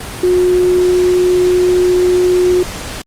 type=tone in noise; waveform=sine; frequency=361.5 Hz; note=F#4; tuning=40 cents flat; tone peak=-8 dBFS; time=0.23-2.63 s; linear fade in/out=5 ms; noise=pink; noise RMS=-25 dBFS; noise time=0-3.02 s; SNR=+14 dB; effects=low-pass 11000 Hz 12 dB/octave + Opus 32 kbps